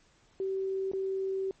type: tone with dropouts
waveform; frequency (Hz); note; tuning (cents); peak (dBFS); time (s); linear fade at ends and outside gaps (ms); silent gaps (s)
sine; 384.3; G4; -34; -29; 0.4-1.51; 1; 0.916-0.934
effects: pink hiss -65 dBFS RMS until 1.6 s + MP3 32 kbps